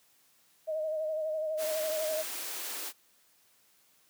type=tone with vibrato; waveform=sine; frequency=625 Hz; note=D#5; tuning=8 cents sharp; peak=-30 dBFS; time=0.67-2.23 s; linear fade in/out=20 ms; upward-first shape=sine; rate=12 Hz; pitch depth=39 cents each way
type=high-pass noise; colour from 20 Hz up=white; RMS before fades=-38 dBFS; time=1.57-2.93 s; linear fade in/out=50 ms; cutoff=260 Hz; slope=96 dB/octave
effects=white hiss -66 dBFS RMS until 4.09 s + high-pass 100 Hz 12 dB/octave